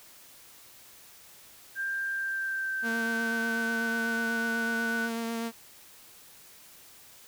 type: tone with pitch glide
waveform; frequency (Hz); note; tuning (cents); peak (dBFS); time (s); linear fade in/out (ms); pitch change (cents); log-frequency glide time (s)
sine; 1587 to 1489.3; G6 to F#6; +21 to +11; -29; 1.75-5.1; 50; -110; 2.09-4.38
type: tone with vibrato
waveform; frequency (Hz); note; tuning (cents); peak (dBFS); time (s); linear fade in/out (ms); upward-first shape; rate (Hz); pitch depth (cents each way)
sawtooth; 229.6; A#3; -26; -27; 2.82-5.52; 50; sine; 8.1; 14
effects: white hiss -53 dBFS RMS until 7.27 s